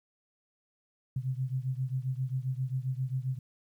sine beating tone pair, 127.4 / 134.9 Hz, C3 / C#3, -46 / -47 cents, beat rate 7.5 Hz, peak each -32 / -34 dBFS, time 1.16-3.39 s, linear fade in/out 5 ms, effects 11-bit

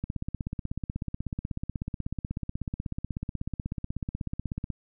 click train, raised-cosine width 5 ms, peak -19 dBFS, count 77, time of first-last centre 0.04-4.703 s, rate 16.3 Hz, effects none

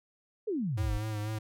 sine exponential sweep, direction down, 466.2 to 38.71 Hz, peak -29 dBFS, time 0.47-0.98 s, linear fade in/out 10 ms
square tone with vibrato, 106.9 Hz, A2, 49 cents flat, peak -33 dBFS, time 0.77-1.39 s, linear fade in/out 10 ms, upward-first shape sine, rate 4.1 Hz, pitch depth 44 cents each way
effects none

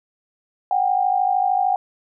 sine tone pair together, 740 / 793.2 Hz, F#5 / G5, 0 / +20 cents, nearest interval minor second, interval 120 cents, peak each -19 dBFS, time 0.71-1.76 s, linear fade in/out 2 ms, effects none

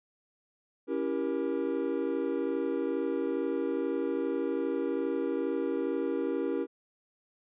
triangle chord, C# diminished seventh, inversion none, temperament equal with one note detuned, 277.2 / 329.6 / 392 / 474 Hz, C#4 / E4 / G4 / Bb4, 0 / 0 / 0 / +29 cents, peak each -32 dBFS, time 0.87-6.67 s, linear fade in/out 50 ms, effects resampled to 8000 Hz

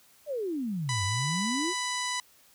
sine exponential two-way sweep, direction down then up, 622.3 to 92.3 to 383.6 Hz, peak -29 dBFS, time 0.26-1.74 s, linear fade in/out 50 ms, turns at 1.04 s
harmonic tone, 993 Hz, B5, 9 cents sharp, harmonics 1 / 2 / 3 / 4 / 5 / 6 / 7 / 8 / 9 / 10, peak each -34 / -35 / -40 / -37 / -41 / -39 / -42 / -44 / -45 / -45 dBFS, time 0.89-2.2 s, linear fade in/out 2 ms
effects white hiss -60 dBFS RMS until 2.54 s

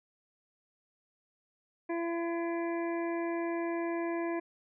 harmonic tone, 337.5 Hz, E4, 41 cents sharp, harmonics 1 / 2 / 3 / 5 / 6 / 7, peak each -32 / -38 / -42 / -46 / -48 / -49 dBFS, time 1.89-4.4 s, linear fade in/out 10 ms, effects none

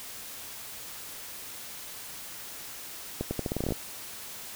accelerating click train, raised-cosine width 2 ms, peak -16 dBFS, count 12, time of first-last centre 3.21-3.722 s, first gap 100 ms, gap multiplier 0.83, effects white hiss -42 dBFS RMS until 4.55 s

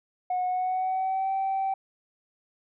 sine tone with pitch glide, 730 to 773.4 Hz, F#5 to G5, -24 to -24 cents, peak -23 dBFS, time 0.3-1.74 s, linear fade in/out 5 ms, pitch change +100 cents, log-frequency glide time 0.46-1.32 s, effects tanh soft clip ceiling -22 dBFS

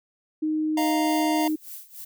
sine tone, 310 Hz, D#4, 6 cents flat, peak -22 dBFS, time 0.42-1.56 s, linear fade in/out 10 ms
square chord, Eb suspended second, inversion none, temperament equal, 622.3 / 698.5 / 932.3 Hz, Eb5 / F5 / Bb5, 0 / 0 / 0 cents, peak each -33 / -28 / -29 dBFS, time 0.77-1.48 s, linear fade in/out 5 ms
violet noise with tremolo, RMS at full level -38 dBFS, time 0.78-2.05 s, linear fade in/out 10 ms, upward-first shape sine, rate 3.4 Hz, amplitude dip 85%
effects none

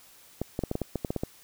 clicks, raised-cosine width 2 ms, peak -15 dBFS, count 11, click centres 0.416 / 0.591 / 0.637 / 0.714 / 0.754 / 0.817 / 0.957 / 1.048 / 1.105 / 1.163 / 1.235 s, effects white hiss -55 dBFS RMS until 1.43 s

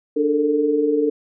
sine tone cluster, 295.3 / 430.1 / 450.6 Hz, D4 / A4 / A4, +10 / -39 / +41 cents, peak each -20 / -25 / -18 dBFS, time 0.16-1.1 s, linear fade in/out 10 ms, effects none

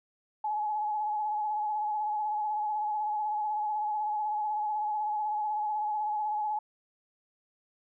sine tone with vibrato, 847 Hz, G#5, 34 cents sharp, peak -28 dBFS, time 0.44-6.59 s, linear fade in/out 5 ms, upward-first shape triangle, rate 16 Hz, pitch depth 40 cents each way, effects none

